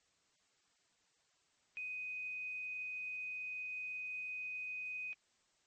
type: tone with quantisation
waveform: sine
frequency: 2500 Hz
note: D#7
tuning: 8 cents sharp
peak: -40 dBFS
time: 1.77-5.13 s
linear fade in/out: 0 ms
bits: 11
effects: white hiss -75 dBFS RMS until 5.66 s + MP3 32 kbps